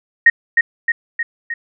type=tone with echo; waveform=sine; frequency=1864.7 Hz; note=A#6; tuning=in tune; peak=-4 dBFS; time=0.26-0.3 s; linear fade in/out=5 ms; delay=310 ms; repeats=4; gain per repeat=-4 dB; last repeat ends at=1.54 s; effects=none